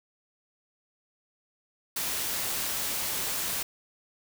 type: noise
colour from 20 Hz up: white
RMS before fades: -31 dBFS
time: 1.96-3.63 s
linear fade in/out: 5 ms
effects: none